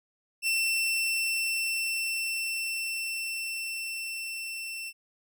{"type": "tone with level ramp", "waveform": "sawtooth", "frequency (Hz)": 2690, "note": "E7", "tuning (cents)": 34, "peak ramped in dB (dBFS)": [-21, -32], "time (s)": [0.42, 4.93], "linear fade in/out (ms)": 50, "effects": []}